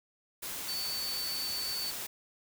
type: tone in noise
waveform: sine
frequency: 4504 Hz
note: C#8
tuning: 27 cents sharp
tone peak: -34 dBFS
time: 0.68-1.91 s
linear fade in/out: 10 ms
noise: white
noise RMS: -39 dBFS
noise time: 0.42-2.07 s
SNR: +2 dB
effects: none